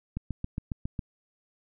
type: click train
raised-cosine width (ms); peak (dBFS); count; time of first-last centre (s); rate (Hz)
5; -19; 7; 0.17-0.992; 7.3
effects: none